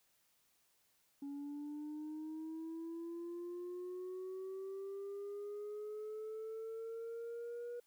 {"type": "linear sweep", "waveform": "sine", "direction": "up", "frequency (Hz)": [280.1, 482.2], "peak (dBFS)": -40, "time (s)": [1.22, 7.8], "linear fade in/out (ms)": 5, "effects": ["tanh soft clip ceiling -41 dBFS", "white hiss -75 dBFS RMS until 7.86 s"]}